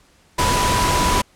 sine tone in noise, 987.8 Hz, B5, in tune, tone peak -19 dBFS, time 0.38-1.22 s, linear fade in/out 10 ms, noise pink, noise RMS -19 dBFS, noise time 0.38-1.22 s, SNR -3 dB, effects pink hiss -55 dBFS RMS until 1.35 s + low-pass 10000 Hz 12 dB/octave

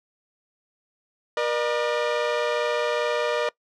sawtooth tone pair together, 477.5 / 602.4 Hz, A#4 / D5, +42 / +44 cents, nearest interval major third, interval 402 cents, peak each -21 / -21 dBFS, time 1.37-3.49 s, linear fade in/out 2 ms, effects noise-tail reverb RT60 0.1 s tail -22 dB re dry + low-pass 4000 Hz 12 dB/octave

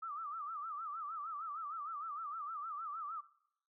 sine tone with vibrato, 1244.5 Hz, D#6, in tune, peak -40 dBFS, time 0.02-3.21 s, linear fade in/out 10 ms, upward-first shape sine, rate 6.5 Hz, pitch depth 140 cents each way, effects noise-tail reverb RT60 0.7 s tail -18 dB re dry

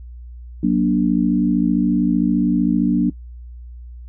sine chord, Gb augmented, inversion none, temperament equal with one note detuned, 185 / 238.4 / 293.7 Hz, Gb3 / Bb3 / D4, 0 / +39 / 0 cents, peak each -18 dBFS, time 0.63-3.1 s, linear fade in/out 5 ms, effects noise-tail reverb RT60 0.1 s tail -20 dB re dry + added 60 Hz sine -33 dBFS peak until 4.08 s

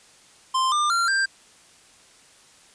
square tone with pitch steps, 1044 / 1199.2 / 1377.6 / 1582.4 Hz, C6 / D6 / F6 / G6, -4 / +36 / -24 / +16 cents, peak -20 dBFS, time 0.54-1.26 s, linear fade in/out 10 ms, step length 180 ms, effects white hiss -53 dBFS RMS until 2.74 s + resampled to 22050 Hz

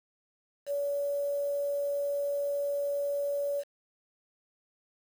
sine tone with quantisation, 569 Hz, C#5, 45 cents sharp, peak -28 dBFS, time 0.66-3.64 s, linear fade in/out 50 ms, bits 8, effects none

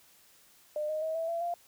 sine tone with pitch steps, 603 / 620 / 637.4 / 655.3 / 673.7 / 692.7 Hz, D5 / D#5 / D#5 / E5 / E5 / F5, +46 / -6 / +42 / -10 / +38 / -14 cents, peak -30 dBFS, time 0.76-1.54 s, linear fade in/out 2 ms, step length 130 ms, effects white hiss -61 dBFS RMS until 1.67 s

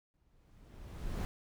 brown noise with exponential growth, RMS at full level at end -34 dBFS, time 0.14-1.25 s, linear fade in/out 0 ms, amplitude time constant 240 ms, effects none

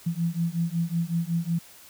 sine beating tone pair, 165.7 / 171.1 Hz, E3 / F3, +9 / -35 cents, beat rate 5.4 Hz, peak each -27 dBFS, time 0.06-1.59 s, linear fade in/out 10 ms, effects white hiss -50 dBFS RMS until 1.89 s

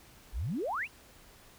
sine exponential sweep, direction up, 40.74 to 2960 Hz, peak -31 dBFS, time 0.32-0.88 s, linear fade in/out 50 ms, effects pink hiss -57 dBFS RMS until 1.58 s

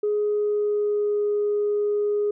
sine tone with pitch glide, 417.8 to 414.2 Hz, G#4 to G#4, +10 to -5 cents, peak -19 dBFS, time 0.03-2.31 s, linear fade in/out 5 ms, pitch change -15 cents, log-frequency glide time 0.17-1.22 s, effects tanh soft clip ceiling -16 dBFS

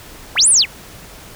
sine linear two-way sweep, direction up then down, 311.1 to 10370 to 1718 Hz, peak -8 dBFS, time 0.35-0.66 s, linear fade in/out 50 ms, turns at 0.49 s, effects pink hiss -38 dBFS RMS until 1.35 s

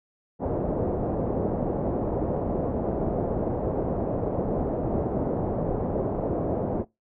white low-pass noise, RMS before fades -27 dBFS, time 0.39-6.85 s, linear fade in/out 50 ms, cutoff 620 Hz, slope 24 dB/octave, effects noise-tail reverb RT60 0.2 s tail -22 dB re dry

